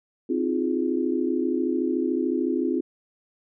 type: chord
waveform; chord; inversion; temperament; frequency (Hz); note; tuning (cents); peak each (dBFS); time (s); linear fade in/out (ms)
sine; F minor seventh; second; equal with one note detuned; 261.6 / 315.8 / 349.2 / 415.3; C4 / Eb4 / F4 / Ab4; 0 / +26 / 0 / 0; -26 / -28 / -26 / -31; 0.29-2.81; 10
effects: none